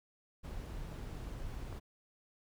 brown noise, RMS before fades -43 dBFS, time 0.43-1.8 s, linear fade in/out 20 ms
clicks, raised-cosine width 1 ms, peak -42 / -43 / -38 / -34 dBFS, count 4, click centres 0.928 / 1.114 / 1.273 / 1.727 s
effects none

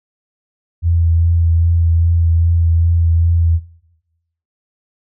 sine tone with vibrato, 83.8 Hz, E2, 29 cents sharp, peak -10 dBFS, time 0.82-3.6 s, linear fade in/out 50 ms, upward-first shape triangle, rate 2.5 Hz, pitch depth 25 cents each way, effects noise-tail reverb RT60 0.9 s tail -18 dB re dry

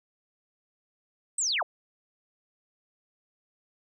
sine linear sweep, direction down, 8390 to 476.7 Hz, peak -25 dBFS, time 1.38-1.63 s, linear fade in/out 5 ms, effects none

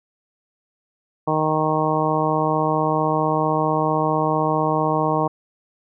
harmonic tone, 155.56 Hz, D#3, in tune, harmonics 1 / 2 / 3 / 4 / 5 / 6 / 7, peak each -25 / -25 / -25 / -25 / -25 / -25 / -25 dBFS, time 1.27-5.28 s, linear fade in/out 10 ms, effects none

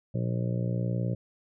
harmonic tone, 59.5 Hz, A#1, 36 cents sharp, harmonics 2 / 3 / 4 / 5 / 6 / 7 / 8 / 9 / 10, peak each -28 / -32 / -45 / -42 / -43 / -45 / -45 / -40 / -46 dBFS, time 0.14-1.15 s, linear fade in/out 10 ms, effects none

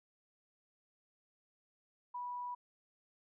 sine tone, 980 Hz, B5, 14 cents flat, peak -39 dBFS, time 2.14-2.55 s, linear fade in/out 10 ms, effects none

